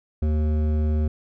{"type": "tone with hard clipping", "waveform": "sine", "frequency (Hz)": 76.5, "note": "D#2", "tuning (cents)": -29, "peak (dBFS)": -21, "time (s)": [0.22, 1.08], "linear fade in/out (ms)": 5, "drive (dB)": 12, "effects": []}